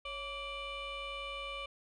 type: tone with frequency modulation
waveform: sine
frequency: 1760 Hz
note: A6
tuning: in tune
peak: -37 dBFS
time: 0.05-1.66 s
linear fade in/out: 5 ms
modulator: 603 Hz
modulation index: 2.4
effects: tanh soft clip ceiling -36 dBFS